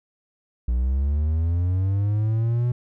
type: linear sweep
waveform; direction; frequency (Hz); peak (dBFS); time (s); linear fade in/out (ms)
triangle; up; 58.27 to 123.3; -17; 0.68-2.72; 5
effects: none